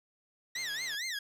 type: tone with vibrato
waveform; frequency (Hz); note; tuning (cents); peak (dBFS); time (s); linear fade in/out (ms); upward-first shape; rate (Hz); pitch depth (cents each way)
20% pulse; 1864.7; A#6; 0; -29; 0.55-1.19; 5; sine; 4.4; 220
type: click train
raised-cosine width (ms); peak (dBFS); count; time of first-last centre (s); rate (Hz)
0.2; -34; 59; 0.56-0.947; 150
effects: low-pass 11000 Hz 12 dB/octave